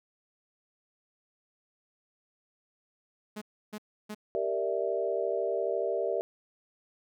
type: tone bursts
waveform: sawtooth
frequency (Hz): 211.7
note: G#3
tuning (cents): +33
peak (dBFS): -33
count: 3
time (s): 3.36-4.148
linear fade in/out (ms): 10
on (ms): 56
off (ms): 310
type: chord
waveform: sine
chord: E half-diminished seventh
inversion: first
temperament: equal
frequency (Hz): 392 / 466.2 / 587.3 / 659.3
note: G4 / Bb4 / D5 / E5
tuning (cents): 0 / 0 / 0 / 0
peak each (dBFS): -33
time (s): 4.35-6.21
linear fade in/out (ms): 0
effects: none